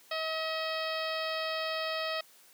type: harmonic tone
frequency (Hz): 638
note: D#5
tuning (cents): +43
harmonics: 1 / 2 / 3 / 4 / 5 / 6 / 7 / 8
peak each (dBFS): -35 / -38 / -40 / -41 / -42 / -43 / -43 / -44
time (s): 0.11-2.21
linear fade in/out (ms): 5
effects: white hiss -59 dBFS RMS until 2.53 s + high-pass 200 Hz 12 dB/octave